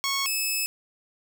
10% pulse tone pair in turn, 1102 / 2600 Hz, C#6 / E7, -11 / -24 cents, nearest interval octave + minor third, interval 1487 cents, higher second, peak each -16 dBFS, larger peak neither, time 0.04-0.26 / 0.26-0.66 s, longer second, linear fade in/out 0 ms, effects none

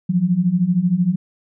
sine beating tone pair, 170 / 183 Hz, F3 / F#3, -46 / -19 cents, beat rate 13 Hz, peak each -19 / -16 dBFS, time 0.09-1.16 s, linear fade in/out 10 ms, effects none

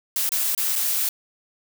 blue noise with dropouts, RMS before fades -23 dBFS, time 0.16-1.09 s, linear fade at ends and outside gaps 2 ms, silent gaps 0.292-0.319 / 0.55-0.577 / 0.756-0.759 s, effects none

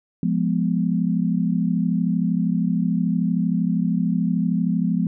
sine chord, F diminished, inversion none, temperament equal, 174.61 / 207.7 / 246.9 Hz, F3 / Ab3 / Cb4, 0 / 0 / 0 cents, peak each -21 / -23 / -24 dBFS, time 0.23-5.07 s, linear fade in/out 2 ms, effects none

